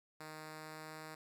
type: tone with pitch glide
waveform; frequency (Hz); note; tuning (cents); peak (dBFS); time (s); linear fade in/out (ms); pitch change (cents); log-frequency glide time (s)
5% pulse; 155.56 to 156.55; D#3 to D#3; 0 to +11; -36; 0.2-1.15; 5; +11; 0.43-1.02
effects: none